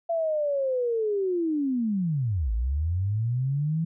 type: linear two-way sweep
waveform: sine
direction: down then up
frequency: 679 to 52.1 to 166.3 Hz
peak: -23 dBFS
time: 0.09-3.85 s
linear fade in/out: 10 ms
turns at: 2.52 s
effects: none